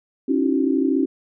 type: tone cluster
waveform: sine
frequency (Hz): 271.4 / 304.5 / 332.4 / 381.7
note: C#4 / D#4 / E4 / G4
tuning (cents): -36 / -37 / +15 / -46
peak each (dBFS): -19 / -24 / -24 / -25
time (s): 0.28-1.06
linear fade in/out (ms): 10
effects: none